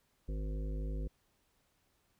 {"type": "harmonic tone", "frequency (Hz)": 51.91, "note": "G#1", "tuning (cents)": 0, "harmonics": [1, 3, 5, 7, 9, 10], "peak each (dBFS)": [-35, -45, -49, -52, -54, -55], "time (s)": [0.28, 1.08], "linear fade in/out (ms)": 10, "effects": ["pink hiss -75 dBFS RMS until 2.19 s"]}